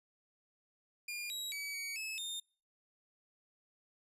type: tone with pitch steps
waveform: sawtooth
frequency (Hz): 2413 / 3856 / 2280 / 2250 / 2595 / 3644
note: D7 / B7 / C#7 / C#7 / E7 / A#7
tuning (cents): +46 / -42 / +48 / +25 / -28 / -40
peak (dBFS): -36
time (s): 1.08-2.4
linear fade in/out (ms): 5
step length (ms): 220
effects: noise-tail reverb RT60 0.4 s tail -25 dB re dry + resampled to 32000 Hz